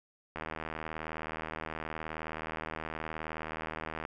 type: click train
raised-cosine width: 0.5 ms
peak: -22 dBFS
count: 293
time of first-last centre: 0.36-4.052 s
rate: 79.1 Hz
effects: none